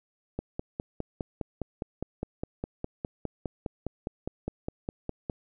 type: click train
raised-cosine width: 2 ms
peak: -18 dBFS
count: 25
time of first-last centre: 0.39-5.298 s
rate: 4.89 Hz
effects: none